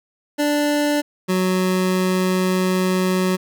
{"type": "tone pair in turn", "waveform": "25% pulse", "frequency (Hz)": [293.7, 185.02], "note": ["D4", "F#3"], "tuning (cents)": [0, 0], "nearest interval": "minor sixth", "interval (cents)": 800, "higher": "first", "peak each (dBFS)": -13, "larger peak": "neither", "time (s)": [[0.38, 1.02], [1.28, 3.37]], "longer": "second", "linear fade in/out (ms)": 20, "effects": []}